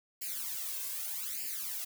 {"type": "noise with flanger", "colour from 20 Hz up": "blue", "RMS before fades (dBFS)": -38, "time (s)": [0.21, 1.85], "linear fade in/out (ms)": 10, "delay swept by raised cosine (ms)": [0.41, 1.91], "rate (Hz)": 0.82, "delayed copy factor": 0.95, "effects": []}